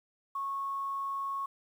sine tone, 1100 Hz, C#6, 14 cents flat, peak -32 dBFS, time 0.35-1.46 s, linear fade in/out 5 ms, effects 10-bit

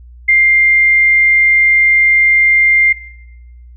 sine tone, 2100 Hz, C7, 6 cents sharp, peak -6 dBFS, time 0.28-2.93 s, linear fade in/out 10 ms, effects noise-tail reverb RT60 1.0 s tail -19 dB re dry + added 60 Hz sine -34 dBFS peak until 3.76 s

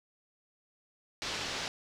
white low-pass noise, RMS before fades -37 dBFS, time 1.22-1.68 s, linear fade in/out 0 ms, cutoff 5400 Hz, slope 24 dB/octave, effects none

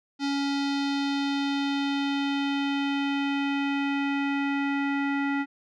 square tone with low-pass filter sweep, 280 Hz, C#4, 18 cents sharp, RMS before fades -27 dBFS, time 0.19-5.46 s, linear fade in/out 50 ms, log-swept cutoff 4700 to 2000 Hz, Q 2.4, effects none

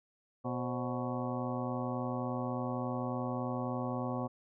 harmonic tone with a mistuned harmonic, 123.47 Hz, B2, in tune, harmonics 1 / 2 / 3 / 4 / 5 / 6 / 7 / 8 / 9, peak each -39 / -37 / -45 / -41 / -45 / -43 / -46 / -48 / -44 dBFS, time 0.44-4.28 s, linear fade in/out 20 ms, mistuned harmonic 4, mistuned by +110 cents, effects none

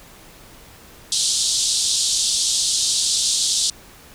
pink band-pass noise, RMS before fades -20 dBFS, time 1.12-3.7 s, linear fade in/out 2 ms, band 3500 to 9200 Hz, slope 48 dB/octave, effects pink hiss -45 dBFS RMS until 4.14 s

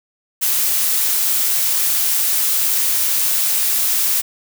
blue noise, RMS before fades -17 dBFS, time 0.41-4.22 s, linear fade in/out 20 ms, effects none

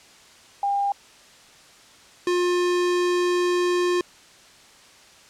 sine / square tone pair in turn, 802 / 355.4 Hz, G5 / F4, +39 / +30 cents, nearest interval octave + major second, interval 1409 cents, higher first, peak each -20 dBFS, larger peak neither, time 0.63-0.92 / 2.27-4.01 s, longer second, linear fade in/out 2 ms, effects white hiss -50 dBFS RMS until 5.29 s + low-pass 7000 Hz 12 dB/octave

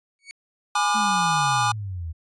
sawtooth tone with exponential growth, 2235 Hz, C#7, 14 cents sharp, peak -29 dBFS, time 0.19-0.31 s, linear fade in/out 0 ms, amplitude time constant 24 ms
square chord, G# diminished seventh, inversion none, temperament just, 830.6 / 996.7 / 1196.1 / 1435.3 Hz, G#5 / B5 / D6 / F6, 0 / +16 / +31 / +47 cents, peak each -24 / -29 / -24 / -29 dBFS, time 0.75-1.72 s, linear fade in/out 5 ms
sine exponential sweep, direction down, 224.1 to 77.78 Hz, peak -28 dBFS, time 0.94-2.13 s, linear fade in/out 20 ms
effects resampled to 22050 Hz

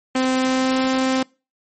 sawtooth tone with pitch glide, 259.1 to 261.5 Hz, C4 to C4, -17 to -1 cents, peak -13 dBFS, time 0.15-1.23 s, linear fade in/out 5 ms, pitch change +16 cents, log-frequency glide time 0.38-0.89 s, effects noise-tail reverb RT60 0.3 s tail -24 dB re dry + MP3 32 kbps

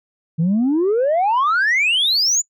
sine exponential sweep, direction up, 154.7 to 7160 Hz, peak -12 dBFS, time 0.38-2.42 s, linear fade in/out 20 ms, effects noise-tail reverb RT60 0.1 s tail -23 dB re dry + tanh soft clip ceiling -12 dBFS

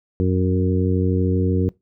harmonic tone with a mistuned harmonic, 92.5 Hz, F#2, in tune, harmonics 1 / 2 / 3 / 4 / 5, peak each -19 / -22 / -24 / -25 / -26 dBFS, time 0.2-1.69 s, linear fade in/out 0 ms, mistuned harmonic 1, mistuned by -23 cents, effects noise-tail reverb RT60 0.2 s tail -22 dB re dry

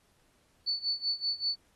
sine tone with tremolo, 4474 Hz, C#8, 15 cents sharp, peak -26 dBFS, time 0.66-1.56 s, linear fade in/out 20 ms, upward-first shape sine, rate 5.2 Hz, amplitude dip 90%, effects pink hiss -69 dBFS RMS until 1.75 s + AAC 32 kbps

